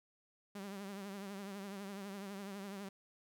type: tone with vibrato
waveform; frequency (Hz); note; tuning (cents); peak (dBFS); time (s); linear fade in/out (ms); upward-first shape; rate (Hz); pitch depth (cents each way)
sawtooth; 198.1; G3; +18; -40; 0.55-2.89; 5; triangle; 12; 78
effects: none